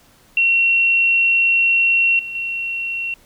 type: tone with level steps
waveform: sine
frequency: 2729 Hz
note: F7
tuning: 41 cents flat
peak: -12 / -26 / -21 dBFS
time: 0.37-3.14 s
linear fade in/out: 2 ms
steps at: 2.19 / 2.35 s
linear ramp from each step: 2 ms
effects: pink hiss -52 dBFS RMS until 3.25 s

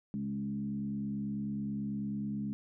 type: tone with frequency modulation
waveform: sine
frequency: 207.4 Hz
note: G#3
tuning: 2 cents flat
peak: -33 dBFS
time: 0.14-2.53 s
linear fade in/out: 0 ms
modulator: 69.2 Hz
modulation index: 0.76
effects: none

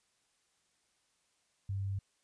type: tone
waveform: sine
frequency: 98 Hz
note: G2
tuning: in tune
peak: -33 dBFS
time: 1.69-1.99 s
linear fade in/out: 5 ms
effects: white hiss -75 dBFS RMS until 2.23 s + resampled to 22050 Hz

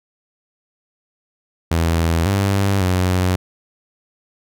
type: tone with pitch steps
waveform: sawtooth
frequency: 82.9 / 98.7 / 91.6 Hz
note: E2 / G2 / F#2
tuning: +10 / +12 / -17 cents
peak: -11 dBFS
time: 1.71-3.36 s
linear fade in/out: 5 ms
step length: 550 ms
effects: none

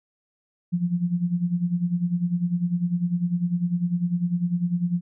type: tone with tremolo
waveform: sine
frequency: 175 Hz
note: F3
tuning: 4 cents sharp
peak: -18 dBFS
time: 0.72-5.01 s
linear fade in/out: 20 ms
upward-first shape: sine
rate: 10 Hz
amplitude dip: 75%
effects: none

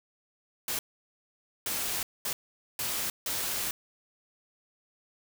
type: noise bursts at uneven times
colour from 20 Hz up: white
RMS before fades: -32 dBFS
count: 5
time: 0.68-0.79 / 1.66-2.03 / 2.25-2.33 / 2.79-3.1 / 3.26-3.71 s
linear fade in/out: 2 ms
effects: none

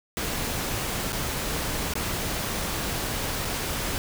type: noise with dropouts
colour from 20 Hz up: pink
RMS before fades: -29 dBFS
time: 0.17-3.98 s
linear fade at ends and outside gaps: 0 ms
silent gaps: 1.122-1.129 / 1.937-1.954 / 3.448-3.452 s
effects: none

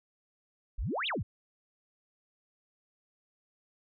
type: exponential two-way sweep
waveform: sine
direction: up then down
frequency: 32.34 to 3951 to 67.8 Hz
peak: -30 dBFS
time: 0.78-1.23 s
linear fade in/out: 10 ms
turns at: 1.07 s
effects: MP3 48 kbps

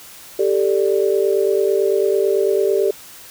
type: chord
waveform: sine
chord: G suspended second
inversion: none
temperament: just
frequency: 392 / 441 / 588 Hz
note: G4 / A4 / D5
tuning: 0 / +4 / +2 cents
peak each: -16 / -19 / -22 dBFS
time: 0.39-2.91 s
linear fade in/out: 5 ms
effects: white hiss -40 dBFS RMS until 3.3 s

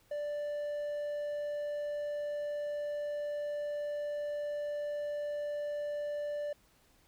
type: tone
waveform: triangle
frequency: 587.3 Hz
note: D5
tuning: in tune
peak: -32 dBFS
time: 0.11-6.53 s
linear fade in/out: 5 ms
effects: pink hiss -67 dBFS RMS until 7.07 s

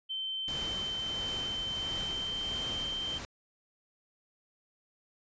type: tone with pitch glide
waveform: sine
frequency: 3095 to 3126 Hz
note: G7 to G7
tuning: -23 to -6 cents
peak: -33 dBFS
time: 0.09-3.19 s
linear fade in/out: 20 ms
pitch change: +17 cents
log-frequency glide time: 1.67-2.49 s
type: noise with tremolo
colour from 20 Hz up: pink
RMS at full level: -40 dBFS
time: 0.48-3.25 s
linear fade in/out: 0 ms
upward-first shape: triangle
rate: 1.5 Hz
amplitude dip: 40%
effects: resampled to 16000 Hz

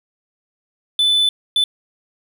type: tone bursts at uneven times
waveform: triangle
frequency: 3503 Hz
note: A7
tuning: 8 cents flat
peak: -11 dBFS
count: 2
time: 0.99-1.29 / 1.56-1.64 s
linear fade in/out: 2 ms
effects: none

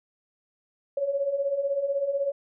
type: beating tone pair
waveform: sine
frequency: 545 / 561 Hz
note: C#5 / C#5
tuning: -29 / +21 cents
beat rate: 16 Hz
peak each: -31 / -25 dBFS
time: 0.97-2.32 s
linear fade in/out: 5 ms
effects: none

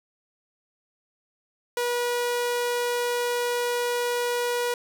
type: tone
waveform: sawtooth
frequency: 483.9 Hz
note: B4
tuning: 35 cents flat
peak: -20 dBFS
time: 1.77-4.74 s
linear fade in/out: 2 ms
effects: none

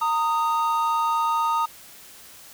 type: tone pair together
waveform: triangle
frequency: 918.7 / 1243 Hz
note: A#5 / D#6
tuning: -25 / -2 cents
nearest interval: perfect fourth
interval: 523 cents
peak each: -21 dBFS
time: 0.01-1.66 s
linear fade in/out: 10 ms
effects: white hiss -46 dBFS RMS until 2.53 s

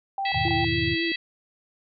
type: tone bursts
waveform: sine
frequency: 784 Hz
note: G5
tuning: in tune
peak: -25 dBFS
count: 3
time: 0.18-0.646 s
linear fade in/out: 2 ms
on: 140 ms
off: 23 ms
type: harmonic tone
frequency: 655 Hz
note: E5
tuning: 11 cents flat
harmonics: 3 / 4 / 5 / 6 / 7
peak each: -29 / -31 / -33 / -35 / -36 dBFS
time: 0.25-1.16 s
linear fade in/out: 5 ms
type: chord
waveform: sine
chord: E major seventh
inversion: none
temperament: equal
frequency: 82.41 / 103.83 / 123.47 / 155.56 Hz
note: E2 / G#2 / B2 / D#3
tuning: 0 / 0 / 0 / 0 cents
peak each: -32 dBFS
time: 0.32-0.97 s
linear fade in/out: 50 ms
type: tone with vibrato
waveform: sine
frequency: 333.7 Hz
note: E4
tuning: 21 cents sharp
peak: -26 dBFS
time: 0.45-1.12 s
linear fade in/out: 2 ms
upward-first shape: triangle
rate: 7.2 Hz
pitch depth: 30 cents each way
effects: none

